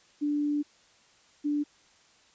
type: tone pair in turn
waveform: sine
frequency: 293.3 / 293.3 Hz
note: D4 / D4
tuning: -2 / -2 cents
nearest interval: unison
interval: 0 cents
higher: neither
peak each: -25 dBFS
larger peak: neither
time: 0.21-0.63 / 1.44-1.64 s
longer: first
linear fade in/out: 20 ms
effects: white hiss -61 dBFS RMS until 2.34 s + resampled to 16000 Hz